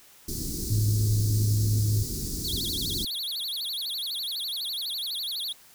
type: band-stop noise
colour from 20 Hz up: pink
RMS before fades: -32 dBFS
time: 0.28-3.05 s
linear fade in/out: 5 ms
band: 390 to 4400 Hz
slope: 48 dB/octave
type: tone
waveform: sine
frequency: 105.7 Hz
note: G#2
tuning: 31 cents sharp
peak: -21 dBFS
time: 0.7-2.03 s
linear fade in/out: 5 ms
type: tone with vibrato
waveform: square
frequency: 3833 Hz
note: A#7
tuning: 47 cents sharp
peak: -30 dBFS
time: 2.44-5.53 s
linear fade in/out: 10 ms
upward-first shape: sine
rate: 12 Hz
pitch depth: 290 cents each way
effects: white hiss -54 dBFS RMS until 5.74 s